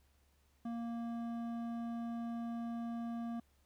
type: tone with hard clipping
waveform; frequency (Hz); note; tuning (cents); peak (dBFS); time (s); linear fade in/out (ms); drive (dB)
sine; 233.1; A#3; 0; -40; 0.65-3.4; 5; 10
effects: added 70 Hz sine -70 dBFS peak until 3.65 s + pink hiss -75 dBFS RMS until 3.65 s